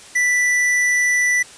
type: tone with hard clipping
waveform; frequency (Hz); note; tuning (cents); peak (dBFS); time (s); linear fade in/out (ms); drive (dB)
triangle; 1975.5; B6; 0; -16; 0.15-1.43; 10; 16
effects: white hiss -41 dBFS RMS until 1.57 s + resampled to 22050 Hz